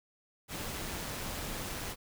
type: noise with amplitude modulation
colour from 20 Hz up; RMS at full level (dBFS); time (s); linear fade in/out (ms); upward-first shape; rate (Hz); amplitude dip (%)
pink; -37; 0.48-1.96; 50; sine; 190; 40
effects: none